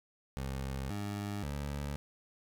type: tone with pitch steps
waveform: 20% pulse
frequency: 66.9 / 102.1 / 71.4 Hz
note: C2 / G#2 / D2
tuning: +39 / -29 / -48 cents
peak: -31 dBFS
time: 0.37-1.96 s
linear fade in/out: 0 ms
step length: 530 ms
effects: none